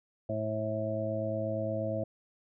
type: harmonic tone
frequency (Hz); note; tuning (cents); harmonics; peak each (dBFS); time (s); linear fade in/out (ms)
108.5; A2; -24; 1 / 2 / 3 / 5 / 6; -36 / -39 / -40 / -35 / -35; 0.29-2.04; 5
effects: none